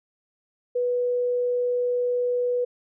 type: tone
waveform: sine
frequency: 491 Hz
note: B4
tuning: 10 cents flat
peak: -21 dBFS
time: 0.75-2.65 s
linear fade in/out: 10 ms
effects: none